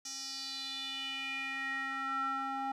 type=tone with band-pass filter sweep; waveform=square; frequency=269.5 Hz; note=C#4; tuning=49 cents flat; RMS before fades=-38 dBFS; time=0.05-2.72 s; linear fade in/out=5 ms; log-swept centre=5900 to 960 Hz; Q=4.8; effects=none